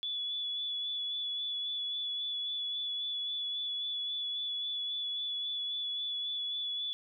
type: tone with vibrato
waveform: sine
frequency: 3429 Hz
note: A7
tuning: 45 cents flat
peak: -33 dBFS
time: 0.03-6.93 s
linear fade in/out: 0 ms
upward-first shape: sine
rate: 3.7 Hz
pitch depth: 18 cents each way
effects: none